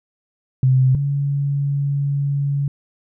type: tone pair in turn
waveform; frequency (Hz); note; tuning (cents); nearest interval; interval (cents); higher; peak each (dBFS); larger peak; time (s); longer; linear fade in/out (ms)
sine; 130.2 / 141.18; C3 / C#3; -8 / +32; minor second; 140; second; -11 / -17; first; 0.63-0.95 / 0.95-2.68; second; 2
effects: none